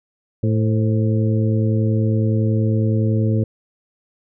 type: harmonic tone with a mistuned harmonic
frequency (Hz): 110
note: A2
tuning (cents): 0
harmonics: 1 / 2 / 3 / 4 / 5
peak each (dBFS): -16 / -22 / -26 / -28 / -30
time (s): 0.43-3.44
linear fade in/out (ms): 5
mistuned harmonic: 5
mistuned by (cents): -59
effects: none